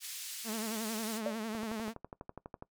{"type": "band-pass noise", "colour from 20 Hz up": "white", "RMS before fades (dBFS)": -43, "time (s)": [0, 1.21], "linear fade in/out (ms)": 50, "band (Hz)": [2600, 11000], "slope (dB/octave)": 12}
{"type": "tone with vibrato", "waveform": "sawtooth", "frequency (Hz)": 220.6, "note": "A3", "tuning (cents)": 5, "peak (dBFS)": -32, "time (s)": [0.44, 1.94], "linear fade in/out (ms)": 50, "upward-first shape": "sine", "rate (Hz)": 11, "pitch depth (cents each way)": 72}
{"type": "tone with exponential decay", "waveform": "sine", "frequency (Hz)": 587.3, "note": "D5", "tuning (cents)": 0, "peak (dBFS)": -28, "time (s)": [1.26, 1.4], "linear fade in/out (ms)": 2, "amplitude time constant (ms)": 29}
{"type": "click train", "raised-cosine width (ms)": 1, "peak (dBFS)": -29, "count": 14, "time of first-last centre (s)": [1.55, 2.624], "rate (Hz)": 12.1}
{"effects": ["noise-tail reverb RT60 0.1 s tail -20 dB re dry"]}